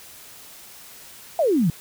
sine exponential sweep, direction down, 711 to 147.3 Hz, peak -16 dBFS, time 1.39-1.7 s, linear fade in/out 2 ms, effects white hiss -44 dBFS RMS until 1.8 s

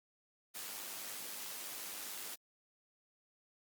white noise with amplitude modulation, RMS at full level -43 dBFS, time 0.54-2.36 s, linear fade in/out 20 ms, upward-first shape sine, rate 101 Hz, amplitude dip 40%, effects high-pass 200 Hz 12 dB/octave + Opus 48 kbps

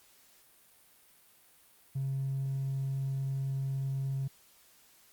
sine tone with hard clipping, 135.4 Hz, C#3, 40 cents flat, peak -31 dBFS, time 1.95-4.28 s, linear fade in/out 10 ms, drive 1 dB, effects white hiss -62 dBFS RMS until 5.12 s + Opus 48 kbps

